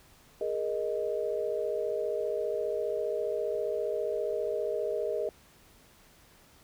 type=chord; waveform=sine; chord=Ab suspended second; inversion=none; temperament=equal with one note detuned; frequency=415.3 / 470.2 / 622.3 Hz; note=Ab4 / Bb4 / Eb5; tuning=0 / +15 / 0 cents; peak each=-33 dBFS; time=0.41-5.29 s; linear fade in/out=2 ms; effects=pink hiss -59 dBFS RMS until 6.63 s